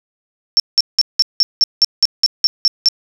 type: tone bursts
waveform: sine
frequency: 5420 Hz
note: E8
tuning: 47 cents sharp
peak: -7 dBFS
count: 12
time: 0.57-2.886 s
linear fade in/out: 0 ms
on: 28 ms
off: 180 ms
effects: none